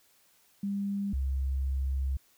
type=tone pair in turn; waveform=sine; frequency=200 / 67.07 Hz; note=G3 / C2; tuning=+35 / +43 cents; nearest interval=octave + perfect fifth; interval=1892 cents; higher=first; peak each=-29 / -27 dBFS; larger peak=second; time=0.63-1.13 / 1.13-2.17 s; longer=second; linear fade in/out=5 ms; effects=white hiss -65 dBFS RMS until 2.37 s